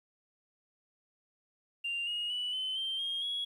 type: tone with pitch steps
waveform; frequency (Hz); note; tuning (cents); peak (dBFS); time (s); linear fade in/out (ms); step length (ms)
sine; 2786 / 2871 / 2958 / 3049 / 3142 / 3237 / 3336; F7 / F7 / F#7 / G7 / G7 / G#7 / G#7; -5 / +47 / -1 / -49 / +3 / -45 / +7; -31; 1.84-3.45; 10; 230
effects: tanh soft clip ceiling -29 dBFS + 11-bit